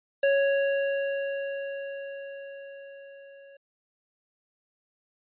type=tone with level ramp; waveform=square; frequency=554.4 Hz; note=C#5; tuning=in tune; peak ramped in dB=-20 to -49 dBFS; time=0.23-3.57 s; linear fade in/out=5 ms; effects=resampled to 8000 Hz